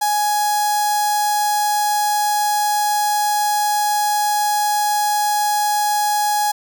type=tone with notch filter; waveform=sawtooth; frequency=834 Hz; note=G#5; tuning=7 cents sharp; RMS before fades=-18 dBFS; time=0.01-6.52 s; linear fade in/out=10 ms; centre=2300 Hz; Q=0.62; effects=none